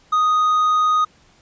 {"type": "tone", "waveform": "triangle", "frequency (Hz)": 1244.5, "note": "D#6", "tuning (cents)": 0, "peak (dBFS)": -12, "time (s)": [0.12, 1.05], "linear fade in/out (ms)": 10, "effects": ["pink hiss -54 dBFS RMS until 1.41 s", "resampled to 16000 Hz"]}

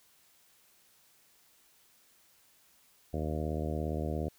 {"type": "harmonic tone", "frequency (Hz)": 77.3, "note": "D#2", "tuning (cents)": -11, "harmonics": [1, 2, 3, 4, 5, 6, 7, 8, 9], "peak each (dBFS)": [-35, -38, -40, -41, -42, -43, -43, -44, -45], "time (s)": [3.13, 4.29], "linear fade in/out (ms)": 10, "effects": ["white hiss -65 dBFS RMS until 4.38 s"]}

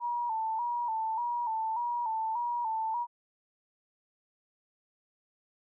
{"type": "tone with vibrato", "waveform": "sine", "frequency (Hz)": 921, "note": "A#5", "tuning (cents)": -21, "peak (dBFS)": -29, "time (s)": [0, 3.07], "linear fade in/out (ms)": 50, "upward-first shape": "square", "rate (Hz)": 1.7, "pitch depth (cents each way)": 67, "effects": []}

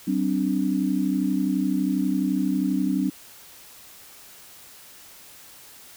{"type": "chord", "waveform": "sine", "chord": "G suspended fourth", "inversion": "none", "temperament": "equal with one note detuned", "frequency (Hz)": [190.97, 261.6, 293.7], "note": ["G3", "C4", "D4"], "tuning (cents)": [-45, 0, 0], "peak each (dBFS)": -25, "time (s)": [0.07, 3.1], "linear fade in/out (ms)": 10, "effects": ["white hiss -47 dBFS RMS until 5.96 s"]}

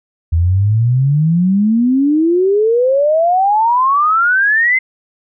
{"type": "exponential sweep", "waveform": "sine", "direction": "up", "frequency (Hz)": [80.1, 2093], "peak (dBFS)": -9, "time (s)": [0.32, 4.79], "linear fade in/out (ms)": 10, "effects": []}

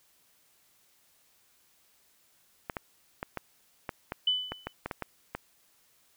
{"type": "clicks", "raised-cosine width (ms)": 0.5, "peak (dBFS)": -18, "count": 12, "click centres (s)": [2.698, 2.768, 3.229, 3.373, 3.892, 4.121, 4.52, 4.67, 4.86, 4.912, 5.023, 5.35]}
{"type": "tone with exponential decay", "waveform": "sine", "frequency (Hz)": 3000, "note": "F#7", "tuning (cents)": 23, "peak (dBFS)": -21, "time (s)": [4.27, 4.73], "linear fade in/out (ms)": 5, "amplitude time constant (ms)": 99}
{"effects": ["white hiss -66 dBFS RMS until 6.16 s"]}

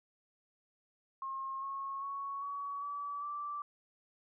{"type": "tone with pitch steps", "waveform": "sine", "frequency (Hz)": [1074, 1092.1, 1110.6, 1129.4, 1148.4, 1167.8], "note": ["C6", "C#6", "C#6", "C#6", "D6", "D6"], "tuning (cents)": [45, -26, 3, 32, -39, -10], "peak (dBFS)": -37, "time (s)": [1.22, 3.62], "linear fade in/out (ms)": 2, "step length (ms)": 400, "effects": []}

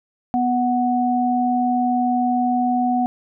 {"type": "tone pair together", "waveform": "sine", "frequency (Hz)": [246.9, 739.9], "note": ["B3", "F#5"], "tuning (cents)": [0, 0], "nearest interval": "octave + perfect fifth", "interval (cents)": 1900, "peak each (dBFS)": -19, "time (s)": [0.34, 3.06], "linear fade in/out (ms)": 0, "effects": []}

